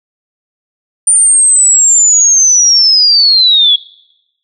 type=linear sweep; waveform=sine; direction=down; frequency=9170 to 3322 Hz; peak=-4 dBFS; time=1.07-3.76 s; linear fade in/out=5 ms; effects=noise-tail reverb RT60 0.9 s tail -22 dB re dry